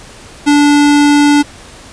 square tone, 290.8 Hz, D4, 17 cents flat, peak -6 dBFS, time 0.46-1.43 s, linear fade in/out 20 ms, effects pink hiss -35 dBFS RMS until 1.92 s + resampled to 22050 Hz

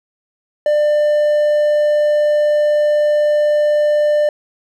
triangle tone, 596 Hz, D5, 25 cents sharp, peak -9 dBFS, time 0.66-4.29 s, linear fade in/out 2 ms, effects none

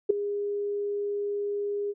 sine tone with ADSR envelope, 408.1 Hz, G#4, 30 cents flat, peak -13 dBFS, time 0.09-1.94 s, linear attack 13 ms, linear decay 6 ms, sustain -14 dB, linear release 39 ms, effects none

